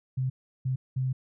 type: tone bursts at uneven times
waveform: sine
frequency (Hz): 130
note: C3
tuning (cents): -11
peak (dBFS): -25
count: 3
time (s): 0.17-0.3 / 0.65-0.76 / 0.96-1.13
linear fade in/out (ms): 10
effects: none